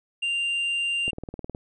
triangle tone, 2786 Hz, F7, 5 cents flat, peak -22 dBFS, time 0.22-1.11 s, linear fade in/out 10 ms
click train, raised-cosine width 2 ms, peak -21 dBFS, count 10, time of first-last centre 1.08-1.549 s, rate 19.2 Hz
effects resampled to 22050 Hz

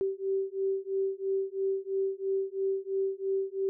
sine beating tone pair, 385.9 / 388.9 Hz, G4 / G4, -27 / -14 cents, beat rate 3 Hz, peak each -31 / -31 dBFS, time 0.01-3.69 s, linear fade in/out 0 ms, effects none

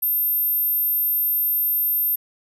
sine tone, 13250 Hz, G#9, 5 cents flat, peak -18 dBFS, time 0.02-2.16 s, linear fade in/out 10 ms, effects none

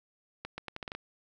accelerating click train, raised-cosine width 0.3 ms, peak -22 dBFS, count 8, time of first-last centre 0.45-0.95 s, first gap 130 ms, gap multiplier 0.79, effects none

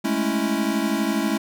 square chord, A major seventh, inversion third, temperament equal, 207.7 / 220 / 277.2 / 329.6 Hz, G#3 / A3 / C#4 / E4, 0 / 0 / 0 / 0 cents, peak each -27 dBFS, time 0.04-1.38 s, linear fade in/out 10 ms, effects none

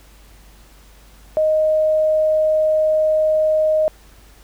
sine tone, 622.3 Hz, D#5, in tune, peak -13 dBFS, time 1.37-3.88 s, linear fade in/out 0 ms, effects added 50 Hz sine -45 dBFS peak until 4.43 s + pink hiss -50 dBFS RMS until 4.43 s

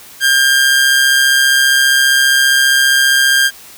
sawtooth tone with amplitude modulation, 1600 Hz, G6, 35 cents sharp, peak -3 dBFS, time 0.2-3.51 s, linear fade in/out 50 ms, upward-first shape sine, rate 135 Hz, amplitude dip 40%, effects white hiss -37 dBFS RMS until 3.77 s

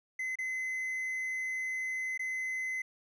triangle tone with dropouts, 2043 Hz, C7, 42 cents flat, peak -31 dBFS, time 0.19-2.82 s, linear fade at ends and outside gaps 5 ms, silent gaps 0.356-0.386 / 2.177-2.193 s, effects resampled to 32000 Hz

